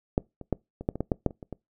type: clicks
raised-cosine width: 2 ms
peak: -8 / -26 / -11 / -23 / -11 / -21 / -14 / -10 / -9 / -29 / -27 / -22 dBFS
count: 12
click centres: 0.179 / 0.413 / 0.527 / 0.81 / 0.889 / 0.956 / 1.006 / 1.118 / 1.263 / 1.308 / 1.428 / 1.527 s
effects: noise-tail reverb RT60 0.2 s tail -24 dB re dry